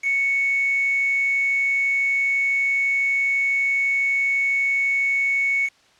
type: tone with quantisation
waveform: sine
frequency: 2217 Hz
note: C#7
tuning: in tune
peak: -18 dBFS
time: 0.02-5.7 s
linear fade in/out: 50 ms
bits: 5
effects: white hiss -56 dBFS RMS until 5.99 s + low-pass 5000 Hz 12 dB/octave